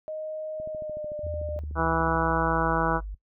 sine tone with pitch glide, 622.3 to 600.4 Hz, D#5 to D5, 0 to +38 cents, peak -31 dBFS, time 0.08-1.59 s, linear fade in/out 0 ms, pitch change -62 cents, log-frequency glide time 0.7-1.13 s
click train, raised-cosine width 3 ms, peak -32 dBFS, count 24, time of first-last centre 0.6-2.304 s, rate 13.5 Hz
sine linear sweep, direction down, 82.41 to 49 Hz, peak -32 dBFS, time 1.23-3.15 s, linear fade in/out 10 ms
harmonic tone, 163.7 Hz, E3, 12 cents flat, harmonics 1 / 2 / 3 / 4 / 5 / 6 / 7 / 8 / 9, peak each -31 / -31 / -31 / -31 / -31 / -31 / -31 / -31 / -31 dBFS, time 1.75-3.01 s, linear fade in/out 50 ms
effects noise-tail reverb RT60 0.1 s tail -18 dB re dry

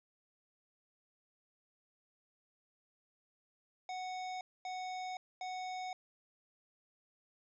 square tone bursts, 740 Hz, F#5, in tune, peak -40 dBFS, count 3, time 3.89-5.93 s, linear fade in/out 2 ms, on 520 ms, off 240 ms, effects resampled to 16000 Hz + 13-bit

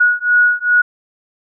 sine beating tone pair, 1456 / 1458.5 Hz, F#6 / F#6, -28 / -25 cents, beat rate 2.5 Hz, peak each -13 dBFS, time 0-0.82 s, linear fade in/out 10 ms, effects none

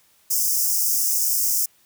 white high-pass noise, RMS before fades -21 dBFS, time 0.3-1.66 s, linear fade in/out 10 ms, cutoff 5100 Hz, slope 96 dB/octave, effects white hiss -59 dBFS RMS until 1.85 s

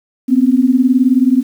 sine beating tone pair, 246.9 / 265.9 Hz, B3 / C4, 0 / +28 cents, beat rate 19 Hz, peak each -11 dBFS, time 0.28-1.43 s, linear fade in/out 20 ms, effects 7-bit

